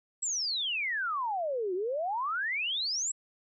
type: exponential two-way sweep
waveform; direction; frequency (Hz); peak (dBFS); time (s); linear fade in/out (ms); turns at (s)
sine; down then up; 7902 to 351.4 to 7902; -29; 0.22-3.12; 10; 1.74
effects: none